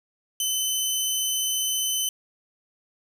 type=tone; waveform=15% pulse; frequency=3041 Hz; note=F#7; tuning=47 cents sharp; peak=-16 dBFS; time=0.4-2.09 s; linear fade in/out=2 ms; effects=none